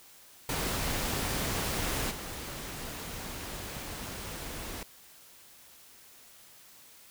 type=noise with level steps; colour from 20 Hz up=pink; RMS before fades=-32 / -40 dBFS; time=0.49-4.83 s; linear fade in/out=2 ms; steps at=2.1 s; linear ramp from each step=20 ms; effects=white hiss -55 dBFS RMS until 7.1 s